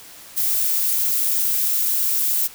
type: noise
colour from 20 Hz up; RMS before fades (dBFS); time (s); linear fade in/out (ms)
violet; -20; 0.36-2.48; 20
effects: white hiss -42 dBFS RMS until 2.54 s